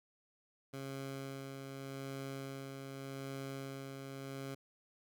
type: tone with tremolo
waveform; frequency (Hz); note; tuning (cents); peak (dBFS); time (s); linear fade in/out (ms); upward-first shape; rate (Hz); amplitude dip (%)
15% pulse; 136.1; C#3; -31; -35; 0.73-4.55; 10; sine; 0.84; 35
effects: none